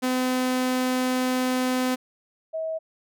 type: tone pair in turn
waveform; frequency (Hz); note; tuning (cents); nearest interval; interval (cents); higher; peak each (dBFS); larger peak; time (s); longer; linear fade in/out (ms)
sawtooth / sine; 254.7 / 641.8; C4 / E5; -46 / -46; octave + major third; 1600; second; -18 / -26; first; 0.02-1.96 / 2.53-2.79; first; 20
effects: none